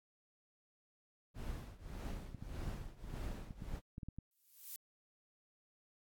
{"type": "noise with tremolo", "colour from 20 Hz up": "brown", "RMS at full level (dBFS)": -41, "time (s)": [1.34, 3.81], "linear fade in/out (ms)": 50, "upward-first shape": "triangle", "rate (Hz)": 1.7, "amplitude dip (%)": 90}
{"type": "clicks", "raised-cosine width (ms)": 5, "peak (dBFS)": -33, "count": 12, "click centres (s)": [2.132, 2.347, 2.425, 2.678, 3.14, 3.508, 3.622, 3.737, 3.981, 4.032, 4.086, 4.186]}
{"type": "noise with exponential growth", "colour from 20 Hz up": "violet", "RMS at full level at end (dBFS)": -42, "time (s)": [4.31, 4.76], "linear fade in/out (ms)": 2, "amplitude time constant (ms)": 97}
{"effects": ["AAC 64 kbps"]}